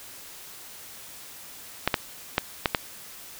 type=clicks; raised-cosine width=0.3 ms; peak=-4 dBFS; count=5; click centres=1.876 / 1.942 / 2.381 / 2.658 / 2.748 s; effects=white hiss -44 dBFS RMS until 3.39 s